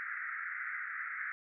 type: band-pass noise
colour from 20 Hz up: white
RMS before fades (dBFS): -40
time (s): 0-1.32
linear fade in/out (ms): 0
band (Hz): 1300 to 2100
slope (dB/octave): 96
effects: none